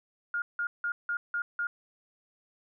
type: tone bursts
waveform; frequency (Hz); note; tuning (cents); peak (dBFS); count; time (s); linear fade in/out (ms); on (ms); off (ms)
sine; 1419; F6; +27; -28; 6; 0.34-1.67; 2; 80; 170
effects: none